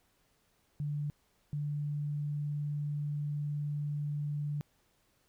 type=tone bursts at uneven times; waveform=sine; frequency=146.83 Hz; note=D3; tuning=in tune; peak=-32 dBFS; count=2; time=0.8-1.1 / 1.53-4.61 s; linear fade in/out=0 ms; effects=pink hiss -72 dBFS RMS until 5.28 s